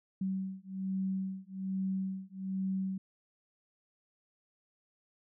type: beating tone pair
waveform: sine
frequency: 190 / 191.2 Hz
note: F#3 / G3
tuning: +46 / -43 cents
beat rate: 1.2 Hz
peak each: -36 / -36 dBFS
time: 0.21-2.98 s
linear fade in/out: 5 ms
effects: none